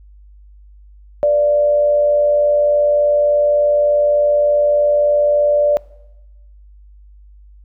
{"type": "tone with frequency modulation", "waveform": "sine", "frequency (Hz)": 587.3, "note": "D5", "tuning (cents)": 0, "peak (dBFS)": -10, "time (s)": [1.23, 5.77], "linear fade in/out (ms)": 0, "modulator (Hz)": 99.6, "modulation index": 0.26, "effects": ["noise-tail reverb RT60 1.0 s tail -22 dB re dry", "added 50 Hz sine -40 dBFS peak until 7.64 s"]}